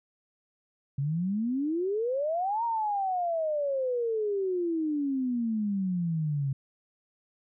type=exponential two-way sweep; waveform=sine; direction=up then down; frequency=133.7 to 945 to 133.7 Hz; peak=-26 dBFS; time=0.98-6.53 s; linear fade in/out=5 ms; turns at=2.64 s; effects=none